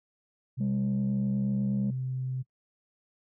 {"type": "tone", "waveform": "sine", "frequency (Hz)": 129.3, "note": "C3", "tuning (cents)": -20, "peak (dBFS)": -29, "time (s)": [0.57, 2.43], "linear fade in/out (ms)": 20}
{"type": "tone with vibrato", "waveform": "sine", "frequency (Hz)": 200.7, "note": "G3", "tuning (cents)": 41, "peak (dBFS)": -25, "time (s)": [0.6, 1.91], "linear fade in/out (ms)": 10, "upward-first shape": "triangle", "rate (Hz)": 8.1, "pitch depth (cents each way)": 23}
{"effects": ["noise-tail reverb RT60 0.1 s tail -22 dB re dry", "tanh soft clip ceiling -22 dBFS"]}